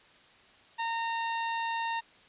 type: tone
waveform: sawtooth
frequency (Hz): 918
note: A#5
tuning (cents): -27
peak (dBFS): -26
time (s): 0.78-2.01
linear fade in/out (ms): 20
effects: white hiss -58 dBFS RMS until 2.28 s + resampled to 8000 Hz